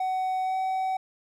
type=tone with pitch glide; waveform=triangle; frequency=750 to 757 Hz; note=F#5 to F#5; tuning=+23 to +39 cents; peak=-23 dBFS; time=0-0.97 s; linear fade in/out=5 ms; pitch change=+16 cents; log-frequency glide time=0.44-0.56 s; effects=none